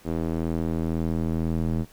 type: tone with band-pass filter sweep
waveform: square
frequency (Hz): 41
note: E1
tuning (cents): -9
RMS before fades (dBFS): -26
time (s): 0.04-1.86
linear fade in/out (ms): 50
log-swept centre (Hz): 320 to 190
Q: 1.1
effects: pink hiss -54 dBFS RMS until 1.92 s